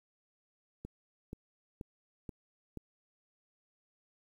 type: click train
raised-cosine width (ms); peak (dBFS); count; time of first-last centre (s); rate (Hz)
3; -29; 5; 0.85-2.773; 2.08
effects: 10-bit